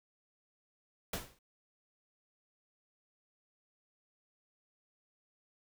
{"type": "noise with exponential decay", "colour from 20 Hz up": "pink", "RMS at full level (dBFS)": -34, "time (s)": [1.13, 1.39], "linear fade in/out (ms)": 5, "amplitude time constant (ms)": 55, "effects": []}